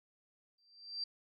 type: tone with exponential growth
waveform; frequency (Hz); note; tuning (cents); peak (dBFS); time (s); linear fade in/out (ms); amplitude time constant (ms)
sine; 4699; D8; 0; -34; 0.58-1.04; 5; 100
effects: none